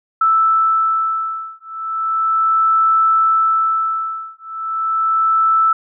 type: beating tone pair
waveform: sine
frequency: 1318.5 / 1318.86 Hz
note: E6 / E6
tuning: 0 / 0 cents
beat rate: 0.36 Hz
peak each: -16 dBFS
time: 0.21-5.73 s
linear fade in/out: 5 ms
effects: none